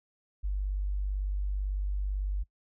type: tone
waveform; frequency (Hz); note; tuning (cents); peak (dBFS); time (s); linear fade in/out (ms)
sine; 49; G1; 0; -28; 0.43-2.44; 20
effects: noise-tail reverb RT60 0.1 s tail -23 dB re dry